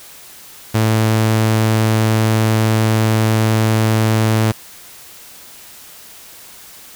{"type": "tone", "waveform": "sawtooth", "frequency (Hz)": 110, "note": "A2", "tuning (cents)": 0, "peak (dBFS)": -8, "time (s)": [0.74, 4.52], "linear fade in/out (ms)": 10, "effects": ["white hiss -39 dBFS RMS until 6.95 s"]}